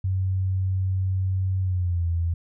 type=tone with pitch glide; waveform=sine; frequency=94.3 to 84.5 Hz; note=F#2 to E2; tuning=+33 to +43 cents; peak=-21 dBFS; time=0.04-2.34 s; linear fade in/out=5 ms; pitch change=-190 cents; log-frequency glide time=1.61-2.07 s; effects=none